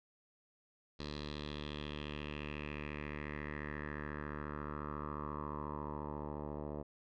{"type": "tone with low-pass filter sweep", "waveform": "10% pulse", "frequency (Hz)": 74.2, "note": "D2", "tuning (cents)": 18, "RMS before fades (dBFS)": -43, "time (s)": [0.99, 6.83], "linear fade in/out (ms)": 10, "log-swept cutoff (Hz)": [4300, 710], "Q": 4.4, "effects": []}